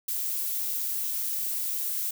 violet noise, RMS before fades -30 dBFS, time 0.08-2.11 s, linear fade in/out 5 ms, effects none

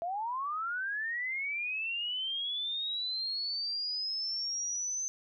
sine linear sweep, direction up, 659.3 to 6210 Hz, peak -32 dBFS, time 0.02-5.08 s, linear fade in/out 0 ms, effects none

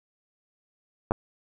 clicks, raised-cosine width 1 ms, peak -10 dBFS, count 2, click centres 1.11 / 1.119 s, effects none

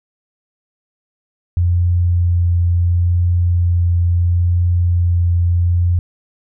sine tone with vibrato, 87.31 Hz, F2, in tune, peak -11 dBFS, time 1.57-5.99 s, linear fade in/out 0 ms, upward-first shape triangle, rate 0.73 Hz, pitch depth 12 cents each way, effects none

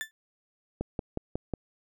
35% pulse tone with exponential decay, 1760 Hz, A6, in tune, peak -26 dBFS, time 0.01-0.11 s, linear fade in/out 0 ms, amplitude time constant 21 ms
click train, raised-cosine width 2 ms, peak -17 dBFS, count 5, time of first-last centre 0.81-1.537 s, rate 5.5 Hz
effects none

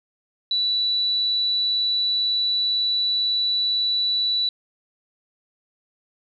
sine tone, 3951 Hz, B7, in tune, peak -19 dBFS, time 0.51-4.49 s, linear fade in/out 2 ms, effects none

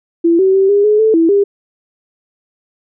sine tone with pitch steps, 336.5 / 381.1 / 386.8 / 405.7 / 422.6 / 439.1 / 329.3 / 402 Hz, E4 / G4 / G4 / G#4 / G#4 / A4 / E4 / G4, +36 / -49 / -23 / -41 / +30 / -4 / -2 / +44 cents, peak -7 dBFS, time 0.24-1.44 s, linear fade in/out 10 ms, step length 150 ms, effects none

